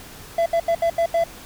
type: tone bursts at uneven times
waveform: triangle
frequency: 672 Hz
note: E5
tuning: 33 cents sharp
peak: -14 dBFS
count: 6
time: 0.38-0.46 / 0.53-0.6 / 0.68-0.75 / 0.82-0.9 / 0.98-1.06 / 1.14-1.24 s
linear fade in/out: 5 ms
effects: pink hiss -41 dBFS RMS until 1.45 s